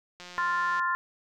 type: click train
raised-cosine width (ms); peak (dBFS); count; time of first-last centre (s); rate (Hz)
0.2; -27; 107; 0.2-0.796; 178
type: chord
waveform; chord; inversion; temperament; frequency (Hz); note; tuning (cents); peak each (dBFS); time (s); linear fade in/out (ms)
sine; F major; second; equal; 1046.5 / 1396.9 / 1760; C6 / F6 / A6; 0 / 0 / 0; -27 / -31 / -31; 0.38-0.95; 0
effects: none